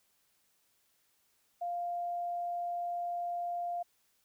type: tone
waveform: sine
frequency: 698.5 Hz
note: F5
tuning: in tune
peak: -33 dBFS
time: 1.61-3.83 s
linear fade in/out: 10 ms
effects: white hiss -73 dBFS RMS until 4.24 s